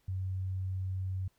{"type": "tone", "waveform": "sine", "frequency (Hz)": 94, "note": "F#2", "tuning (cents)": 28, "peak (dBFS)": -32, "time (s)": [0.08, 1.28], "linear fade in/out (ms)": 5, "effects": ["pink hiss -73 dBFS RMS until 1.38 s"]}